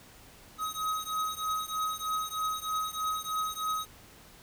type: beating tone pair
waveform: square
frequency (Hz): 1265 / 1268.2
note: D#6 / D#6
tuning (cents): +28 / +33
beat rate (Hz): 3.2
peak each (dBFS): -34 / -35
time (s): 0.58-3.87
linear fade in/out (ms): 50
effects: pink hiss -54 dBFS RMS until 4.42 s

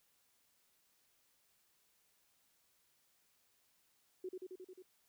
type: tone with echo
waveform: sine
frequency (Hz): 370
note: F#4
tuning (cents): 0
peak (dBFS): -40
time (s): 4.24-4.29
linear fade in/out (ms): 5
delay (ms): 89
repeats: 6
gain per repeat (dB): -2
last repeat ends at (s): 4.824
effects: white hiss -75 dBFS RMS until 5.08 s

